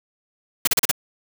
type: noise bursts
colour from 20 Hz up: white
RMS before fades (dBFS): -17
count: 5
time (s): 0.65-0.914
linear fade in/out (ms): 5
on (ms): 24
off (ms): 36
effects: none